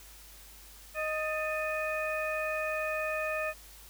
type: harmonic tone with a mistuned harmonic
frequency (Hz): 622.3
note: D#5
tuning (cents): 0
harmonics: 1 / 2 / 3 / 4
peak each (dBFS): -33 / -38 / -38 / -36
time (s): 0.94-3.54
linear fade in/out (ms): 50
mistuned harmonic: 3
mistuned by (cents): -77
effects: added 50 Hz sine -54 dBFS peak until 3.89 s + white hiss -53 dBFS RMS until 3.89 s